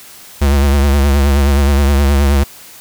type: tone with vibrato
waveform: square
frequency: 70.2 Hz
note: C#2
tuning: 22 cents sharp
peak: -9 dBFS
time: 0.41-2.44 s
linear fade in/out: 10 ms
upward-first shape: triangle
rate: 9.5 Hz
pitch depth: 76 cents each way
effects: white hiss -37 dBFS RMS until 2.8 s